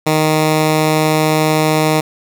10% pulse tone, 155.56 Hz, D#3, in tune, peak -3 dBFS, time 0.06-2.01 s, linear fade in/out 10 ms, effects none

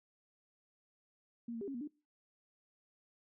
sine tone with pitch steps, 234.5 / 228.9 / 399.8 / 274.2 / 238.7 / 296.6 Hz, A#3 / A#3 / G4 / C#4 / A#3 / D4, +11 / -31 / +34 / -19 / +41 / +17 cents, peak -39 dBFS, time 1.48-1.876 s, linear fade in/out 5 ms, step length 66 ms, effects noise-tail reverb RT60 0.3 s tail -22 dB re dry

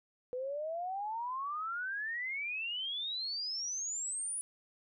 sine exponential sweep, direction up, 491.6 to 9990 Hz, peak -35 dBFS, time 0.33-4.41 s, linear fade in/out 0 ms, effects none

